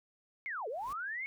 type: linear two-way sweep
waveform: sine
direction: down then up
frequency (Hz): 2224 to 410 to 2224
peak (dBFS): -36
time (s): 0.46-1.26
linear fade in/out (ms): 0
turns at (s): 0.68
type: noise with exponential growth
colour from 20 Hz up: pink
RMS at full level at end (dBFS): -49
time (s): 0.63-0.93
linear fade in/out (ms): 5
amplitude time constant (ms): 65
effects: none